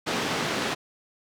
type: band-pass noise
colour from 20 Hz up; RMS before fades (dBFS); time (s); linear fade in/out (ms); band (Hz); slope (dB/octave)
pink; -28; 0.06-0.75; 20; 200 to 4900; 12
effects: none